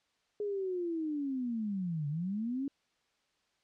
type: linear two-way sweep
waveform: sine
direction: down then up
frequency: 420 to 141.3 to 283.7 Hz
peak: -32 dBFS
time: 0.4-2.68 s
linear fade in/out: 2 ms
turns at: 2.08 s
effects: white hiss -75 dBFS RMS until 3.63 s + low-pass 5000 Hz 12 dB/octave